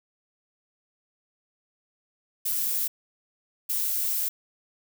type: noise bursts at uneven times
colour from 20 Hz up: violet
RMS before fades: -27 dBFS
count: 2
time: 2.45-2.88 / 3.69-4.29 s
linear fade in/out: 10 ms
effects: none